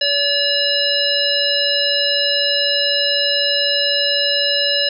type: harmonic tone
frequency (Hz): 572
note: D5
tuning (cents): -46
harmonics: 1 / 3 / 5 / 7 / 9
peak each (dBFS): -22 / -24 / -20 / -20 / -20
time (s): 0.01-4.89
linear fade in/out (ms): 5
effects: none